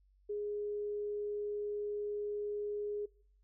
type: tone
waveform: sine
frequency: 414.4 Hz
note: G#4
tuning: 4 cents flat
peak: -35 dBFS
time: 0.29-3.06 s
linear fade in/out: 10 ms
effects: noise-tail reverb RT60 0.6 s tail -24 dB re dry + added 48 Hz sine -65 dBFS peak until 3.43 s